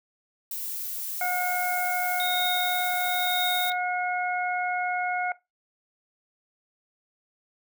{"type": "noise", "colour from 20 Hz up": "violet", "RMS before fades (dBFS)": -33, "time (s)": [0.51, 3.7], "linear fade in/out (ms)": 2}
{"type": "harmonic tone", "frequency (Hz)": 723, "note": "F#5", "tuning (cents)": -40, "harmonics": [1, 2, 3], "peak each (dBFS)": [-27, -31, -32], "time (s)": [1.21, 5.32], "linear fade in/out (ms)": 2}
{"type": "tone with tremolo", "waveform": "sine", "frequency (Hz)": 3712, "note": "A#7", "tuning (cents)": -8, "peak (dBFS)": -24, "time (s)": [2.2, 3.72], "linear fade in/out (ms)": 0, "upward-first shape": "triangle", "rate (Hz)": 1, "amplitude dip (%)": 75}
{"effects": ["noise-tail reverb RT60 0.2 s tail -18 dB re dry"]}